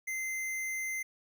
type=tone; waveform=square; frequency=2075 Hz; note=C7; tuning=15 cents flat; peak=-34 dBFS; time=0.07-1.03 s; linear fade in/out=10 ms; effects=none